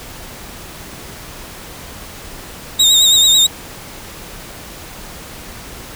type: tone with vibrato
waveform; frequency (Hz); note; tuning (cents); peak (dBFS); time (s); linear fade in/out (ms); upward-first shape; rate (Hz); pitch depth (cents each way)
30% pulse; 3734; A#7; +2; -5; 2.79-3.47; 10; sine; 9.2; 53
effects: pink hiss -33 dBFS RMS until 5.95 s